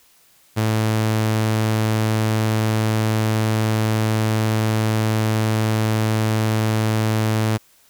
sawtooth tone, 109.5 Hz, A2, 8 cents flat, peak -13 dBFS, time 0.56-7.58 s, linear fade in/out 20 ms, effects white hiss -55 dBFS RMS until 7.89 s

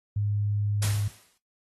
sine tone, 103.2 Hz, G#2, 10 cents flat, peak -24 dBFS, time 0.16-1.08 s, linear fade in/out 5 ms
white noise with exponential decay, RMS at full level -29 dBFS, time 0.82-1.38 s, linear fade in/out 5 ms, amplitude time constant 120 ms
effects noise-tail reverb RT60 0.2 s tail -18 dB re dry + AAC 32 kbps

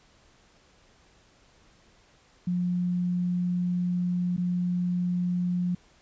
sine tone with dropouts, 178 Hz, F3, 33 cents sharp, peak -24 dBFS, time 2.47-5.75 s, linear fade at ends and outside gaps 5 ms, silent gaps 4.366-4.378 s, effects pink hiss -60 dBFS RMS until 6.01 s + resampled to 16000 Hz

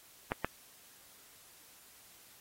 clicks, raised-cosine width 0.5 ms, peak -17 dBFS, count 2, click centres 0.319 / 0.446 s, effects white hiss -59 dBFS RMS until 2.4 s + AAC 48 kbps

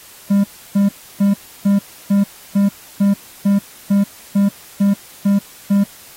triangle tone bursts, 200 Hz, G3, 35 cents sharp, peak -8 dBFS, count 13, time 0.3-5.84 s, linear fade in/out 10 ms, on 140 ms, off 310 ms, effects white hiss -41 dBFS RMS until 6.16 s + AAC 48 kbps

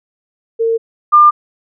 sine tone pair in turn, 455.3 / 1199.5 Hz, A#4 / D6, -41 / +36 cents, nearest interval octave + perfect fourth, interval 1677 cents, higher second, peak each -11 / -3 dBFS, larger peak second, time 0.59-0.78 / 1.12-1.31 s, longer neither, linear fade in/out 20 ms, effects none

